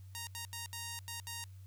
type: tone bursts at uneven times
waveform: 5% pulse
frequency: 932.3 Hz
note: A#5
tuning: in tune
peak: -29 dBFS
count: 6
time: 0.15-0.27 / 0.35-0.45 / 0.53-0.66 / 0.73-0.99 / 1.08-1.2 / 1.27-1.44 s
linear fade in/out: 0 ms
effects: added 95 Hz sine -49 dBFS peak until 1.66 s + white hiss -70 dBFS RMS until 1.66 s